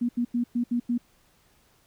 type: tone bursts at uneven times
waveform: sine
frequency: 240.1 Hz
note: B3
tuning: 49 cents flat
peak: -22 dBFS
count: 6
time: 0.01-0.09 / 0.17-0.25 / 0.34-0.44 / 0.55-0.64 / 0.71-0.8 / 0.89-0.98 s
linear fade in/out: 10 ms
effects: pink hiss -63 dBFS RMS until 1.86 s